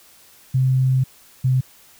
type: tone pair in turn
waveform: sine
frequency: 130.4 / 129.28 Hz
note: C3 / C3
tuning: -5 / -20 cents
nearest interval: unison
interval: 15 cents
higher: first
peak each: -14 dBFS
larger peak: neither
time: 0.54-1.04 / 1.44-1.61 s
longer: first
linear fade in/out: 10 ms
effects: white hiss -50 dBFS RMS until 1.99 s